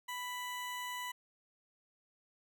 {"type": "tone", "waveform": "20% pulse", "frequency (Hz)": 990, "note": "B5", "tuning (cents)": 4, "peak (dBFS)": -34, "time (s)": [0.08, 1.12], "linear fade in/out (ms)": 10, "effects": []}